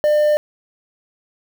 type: tone with quantisation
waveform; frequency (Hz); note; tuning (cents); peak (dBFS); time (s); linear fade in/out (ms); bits
triangle; 599; D5; +34; -10; 0.04-0.37; 0; 6
effects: none